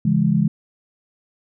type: chord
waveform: sine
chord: C# minor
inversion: none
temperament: equal with one note detuned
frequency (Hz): 138.59 / 167.89 / 207.7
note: C#3 / E3 / G#3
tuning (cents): 0 / +32 / 0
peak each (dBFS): -21 / -18 / -18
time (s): 0.05-0.48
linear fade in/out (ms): 5
effects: none